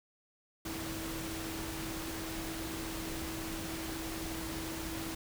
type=tone in noise; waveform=sine; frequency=324.9 Hz; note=E4; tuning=25 cents flat; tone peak=-41 dBFS; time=0.65-5.15 s; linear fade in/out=5 ms; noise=pink; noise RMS=-41 dBFS; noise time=0.65-5.15 s; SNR=-3 dB; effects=none